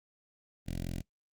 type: tone with notch filter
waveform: 10% pulse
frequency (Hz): 43.48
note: F1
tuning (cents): -7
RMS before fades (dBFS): -37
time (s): 0.66-1.02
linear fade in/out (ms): 20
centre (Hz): 1100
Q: 0.55
effects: noise-tail reverb RT60 0.1 s tail -23 dB re dry + Opus 32 kbps

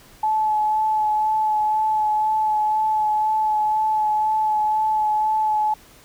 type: tone with vibrato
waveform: sine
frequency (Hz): 860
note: A5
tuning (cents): -40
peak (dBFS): -17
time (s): 0.23-5.74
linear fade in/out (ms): 5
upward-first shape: sine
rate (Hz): 2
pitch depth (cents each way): 16
effects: pink hiss -49 dBFS RMS until 6.04 s

